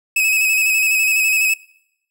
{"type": "tone with vibrato", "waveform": "45% pulse", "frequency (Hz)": 2564, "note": "E7", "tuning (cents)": -49, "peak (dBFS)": -13, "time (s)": [0.16, 1.54], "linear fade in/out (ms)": 5, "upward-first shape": "square", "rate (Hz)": 12, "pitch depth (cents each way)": 26, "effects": ["noise-tail reverb RT60 0.8 s tail -23 dB re dry"]}